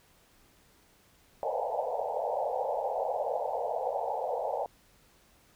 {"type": "band-pass noise", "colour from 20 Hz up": "pink", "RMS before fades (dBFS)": -32, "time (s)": [1.43, 4.66], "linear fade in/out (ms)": 0, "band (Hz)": [470, 900], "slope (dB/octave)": 96, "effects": ["pink hiss -63 dBFS RMS until 5.55 s"]}